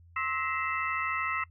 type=tone cluster; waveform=sine; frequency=1063 / 1300 / 1905 / 2058 / 2650 Hz; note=C6 / E6 / A#6 / C7 / E7; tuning=+27 / -24 / +37 / -29 / +9 cents; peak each=-36 / -32 / -38 / -35 / -37 dBFS; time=0.16-1.44 s; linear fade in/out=5 ms; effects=noise-tail reverb RT60 0.1 s tail -22 dB re dry + added 85 Hz sine -53 dBFS peak until 1.5 s